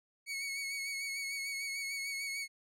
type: tone with vibrato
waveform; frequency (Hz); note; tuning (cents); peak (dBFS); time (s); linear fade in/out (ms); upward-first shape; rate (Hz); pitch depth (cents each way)
sawtooth; 2217; C#7; 0; -33; 0.26-2.48; 50; sine; 6.7; 33
effects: low-pass 12000 Hz 12 dB/octave